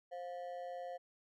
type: ring-modulated tone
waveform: triangle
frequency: 617 Hz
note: D#5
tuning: 15 cents flat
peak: -37 dBFS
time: 0.11-0.98 s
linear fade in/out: 20 ms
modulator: 89.4 Hz
effects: none